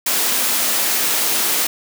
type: high-pass noise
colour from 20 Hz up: white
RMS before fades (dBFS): -18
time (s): 0.06-1.67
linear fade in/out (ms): 5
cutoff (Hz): 200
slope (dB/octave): 24
effects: none